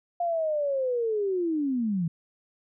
sine linear sweep, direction down, 704 to 157.7 Hz, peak -24 dBFS, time 0.2-2.08 s, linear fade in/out 5 ms, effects none

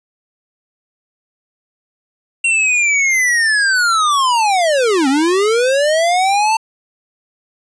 square linear two-way sweep, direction down then up, 2750 to 258.7 to 901 Hz, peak -12 dBFS, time 2.44-6.57 s, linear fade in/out 5 ms, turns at 5.08 s, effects resampled to 22050 Hz

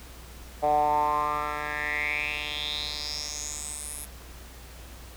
10% pulse tone with band-pass filter sweep, 149 Hz, D3, 25 cents sharp, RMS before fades -29 dBFS, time 0.62-4.06 s, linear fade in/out 20 ms, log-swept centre 670 to 11000 Hz, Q 6.2, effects added 60 Hz sine -44 dBFS peak until 5.16 s + pink hiss -48 dBFS RMS until 5.16 s

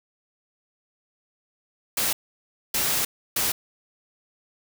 white noise bursts at uneven times, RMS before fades -24 dBFS, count 3, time 1.97-2.13 / 2.74-3.05 / 3.36-3.52 s, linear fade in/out 5 ms, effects none

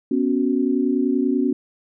sine chord, B suspended second, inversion none, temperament equal, 246.9 / 277.2 / 370 Hz, B3 / C#4 / F#4, 0 / 0 / 0 cents, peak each -21 / -20 / -24 dBFS, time 0.11-1.53 s, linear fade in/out 5 ms, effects none

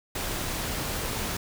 pink noise, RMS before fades -31 dBFS, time 0.15-1.37 s, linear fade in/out 5 ms, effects none

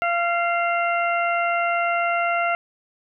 harmonic tone with a mistuned harmonic, 688 Hz, F5, 26 cents flat, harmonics 1 / 2 / 3 / 4, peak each -22 / -24 / -27 / -30 dBFS, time 0.02-2.55 s, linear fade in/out 0 ms, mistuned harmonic 3, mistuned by +28 cents, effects none

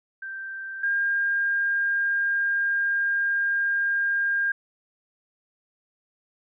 sine tone pair in turn, 1568 / 1608.4 Hz, G6 / G6, 0 / +44 cents, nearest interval unison, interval 44 cents, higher second, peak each -32 / -21 dBFS, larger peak second, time 0.22-0.83 / 0.83-4.52 s, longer second, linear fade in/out 5 ms, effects none

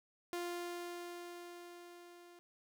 sawtooth tone with level ramp, 349.2 Hz, F4, in tune, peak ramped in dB -34 to -53 dBFS, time 0.33-2.39 s, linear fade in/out 0 ms, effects none

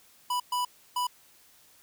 square tone bursts at uneven times, 987.8 Hz, B5, in tune, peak -27 dBFS, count 3, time 0.3-0.4 / 0.52-0.65 / 0.96-1.07 s, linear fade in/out 5 ms, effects white hiss -59 dBFS RMS until 1.82 s

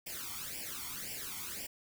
white noise with flanger, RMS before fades -42 dBFS, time 0.06-1.67 s, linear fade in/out 10 ms, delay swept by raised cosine 0.38 to 0.92 ms, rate 1.9 Hz, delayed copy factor +0.85, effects none

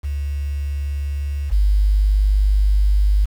sine tone pair in turn, 71.2 / 50.35 Hz, C#2 / G1, +47 / +47 cents, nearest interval tritone, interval 600 cents, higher first, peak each -20 / -12 dBFS, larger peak second, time 0.03-1.51 / 1.51-3.26 s, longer second, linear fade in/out 20 ms, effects 7-bit

